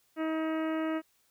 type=harmonic tone; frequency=317.8 Hz; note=D#4; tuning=37 cents sharp; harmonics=1 / 2 / 3 / 4 / 5 / 6 / 7 / 8 / 9; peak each=-30 / -36 / -45 / -41 / -46 / -46 / -50 / -53 / -53 dBFS; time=0.16-1.02 s; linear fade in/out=50 ms; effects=white hiss -70 dBFS RMS until 1.3 s